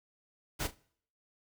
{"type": "noise with echo", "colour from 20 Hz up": "pink", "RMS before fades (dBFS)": -34, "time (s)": [0.59, 0.68], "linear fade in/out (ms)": 20, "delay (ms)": 36, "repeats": 2, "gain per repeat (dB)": -14, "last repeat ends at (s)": 0.752, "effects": ["noise-tail reverb RT60 0.6 s tail -23 dB re dry"]}